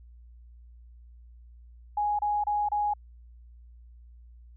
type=tone bursts; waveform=sine; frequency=830.6 Hz; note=G#5; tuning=in tune; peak=-24 dBFS; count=4; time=1.97-2.937 s; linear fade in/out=5 ms; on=220 ms; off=29 ms; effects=added 59 Hz sine -48 dBFS peak until 4.56 s